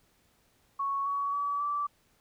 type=tone with pitch steps; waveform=sine; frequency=1108.7 / 1126.1 / 1143.8 / 1161.8 Hz; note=C#6 / C#6 / D6 / D6; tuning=0 / +27 / -46 / -19 cents; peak=-28 dBFS; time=0.79-1.87 s; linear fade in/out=10 ms; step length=270 ms; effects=pink hiss -68 dBFS RMS until 2.2 s